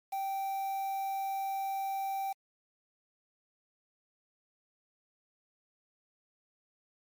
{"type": "tone with quantisation", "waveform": "triangle", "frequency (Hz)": 780, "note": "G5", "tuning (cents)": -9, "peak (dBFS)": -30, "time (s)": [0.12, 2.33], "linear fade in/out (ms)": 10, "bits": 8, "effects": ["MP3 96 kbps"]}